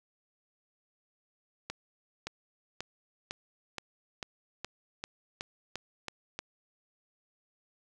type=accelerating click train; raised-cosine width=0.2 ms; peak=-19 dBFS; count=12; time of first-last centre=1.7-6.39 s; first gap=570 ms; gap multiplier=0.94; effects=none